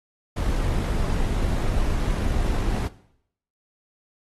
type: noise with amplitude modulation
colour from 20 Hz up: brown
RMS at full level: -22 dBFS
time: 0.36-2.88 s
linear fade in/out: 10 ms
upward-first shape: sine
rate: 50 Hz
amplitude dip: 25%
effects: noise-tail reverb RT60 0.7 s tail -17 dB re dry + AAC 32 kbps